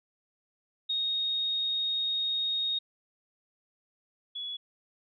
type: tone pair in turn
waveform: sine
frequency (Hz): 3729 / 3389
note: A#7 / G#7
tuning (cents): 0 / +34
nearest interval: major second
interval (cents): 166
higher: first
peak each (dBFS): -27 / -34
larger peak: first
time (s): 0.89-2.79 / 4.35-4.57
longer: first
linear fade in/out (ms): 10
effects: none